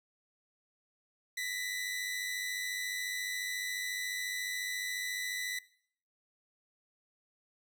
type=tone pair together; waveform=sawtooth; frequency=1905.8 / 2000 Hz; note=A#6 / B6; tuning=+38 / +21 cents; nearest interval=minor second; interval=83 cents; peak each=-38 / -32 dBFS; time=1.37-5.59 s; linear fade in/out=5 ms; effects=noise-tail reverb RT60 0.6 s tail -20 dB re dry